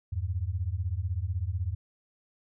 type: beating tone pair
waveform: sine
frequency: 82.41 / 98.41 Hz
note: E2 / G2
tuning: 0 / +7 cents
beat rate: 16 Hz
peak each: -31 dBFS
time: 0.12-1.75 s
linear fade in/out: 10 ms
effects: none